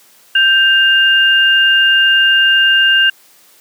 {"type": "tone pair together", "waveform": "sine", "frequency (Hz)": [1568, 2810], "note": ["G6", "F7"], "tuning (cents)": [0, 10], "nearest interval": "minor seventh", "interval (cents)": 1010, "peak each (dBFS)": -10, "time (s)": [0.35, 3.1], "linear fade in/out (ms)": 5, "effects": ["white hiss -47 dBFS RMS until 3.6 s", "high-pass 200 Hz 12 dB/octave"]}